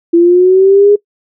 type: linear sweep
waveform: sine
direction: up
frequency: 336 to 415.3 Hz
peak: -3 dBFS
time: 0.13-0.96 s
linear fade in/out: 10 ms
effects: noise-tail reverb RT60 0.1 s tail -22 dB re dry